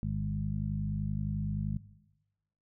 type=harmonic tone with a mistuned harmonic; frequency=50.7 Hz; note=G#1; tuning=41 cents flat; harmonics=1 / 2 / 3 / 4; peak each=-37 / -35 / -35 / -37 dBFS; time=0.03-1.77 s; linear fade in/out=0 ms; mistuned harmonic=4; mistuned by=+15 cents; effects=noise-tail reverb RT60 1.0 s tail -18 dB re dry